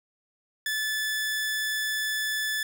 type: tone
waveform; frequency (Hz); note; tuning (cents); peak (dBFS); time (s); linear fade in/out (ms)
sawtooth; 1737; A6; -23; -23; 0.66-2.63; 2
effects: none